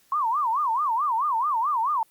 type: tone with vibrato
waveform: sine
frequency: 1042 Hz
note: C6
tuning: 7 cents flat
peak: -21 dBFS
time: 0.12-2.03 s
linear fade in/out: 2 ms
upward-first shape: sine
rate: 4.6 Hz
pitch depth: 280 cents each way
effects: white hiss -61 dBFS RMS until 2.1 s + Opus 48 kbps